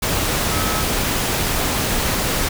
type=tone in noise; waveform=sine; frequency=1290 Hz; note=E6; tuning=38 cents flat; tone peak=-27 dBFS; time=0.51-0.84 s; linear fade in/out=10 ms; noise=pink; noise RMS=-20 dBFS; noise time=0.02-2.49 s; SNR=-10 dB; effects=none